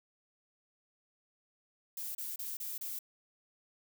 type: noise bursts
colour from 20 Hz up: violet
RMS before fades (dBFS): -40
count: 5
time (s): 1.97-2.99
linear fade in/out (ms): 5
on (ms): 180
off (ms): 30
effects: none